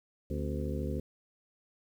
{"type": "harmonic tone with a mistuned harmonic", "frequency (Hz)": 73.3, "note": "D2", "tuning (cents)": -3, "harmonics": [1, 2, 3, 4, 5, 6, 7], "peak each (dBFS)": [-35, -38, -40, -41, -42, -43, -43], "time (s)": [0.3, 1], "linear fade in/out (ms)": 5, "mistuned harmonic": 4, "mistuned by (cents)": -140, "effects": ["10-bit"]}